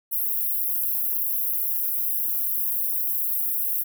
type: high-pass noise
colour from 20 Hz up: pink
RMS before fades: -25 dBFS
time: 0.11-3.84 s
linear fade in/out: 20 ms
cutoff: 12000 Hz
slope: 48 dB/octave
effects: none